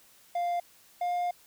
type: tone pair in turn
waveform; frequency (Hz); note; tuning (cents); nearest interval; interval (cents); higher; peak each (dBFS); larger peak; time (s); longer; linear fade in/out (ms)
triangle; 698.5 / 707.8; F5 / F5; 0 / +23; unison; 23; second; -25; neither; 0.35-0.6 / 1.01-1.31; second; 5
effects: white hiss -59 dBFS RMS until 1.46 s